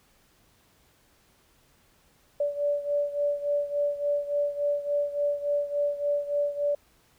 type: beating tone pair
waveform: sine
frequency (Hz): 578 / 581.5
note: D5 / D5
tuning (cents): -28 / -17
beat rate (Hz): 3.5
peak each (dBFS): -26 / -30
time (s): 2.4-6.75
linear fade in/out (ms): 5
effects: pink hiss -63 dBFS RMS until 7.18 s